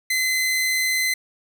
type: tone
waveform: sawtooth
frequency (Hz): 2045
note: C7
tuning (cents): -40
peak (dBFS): -16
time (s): 0.1-1.14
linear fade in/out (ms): 5
effects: none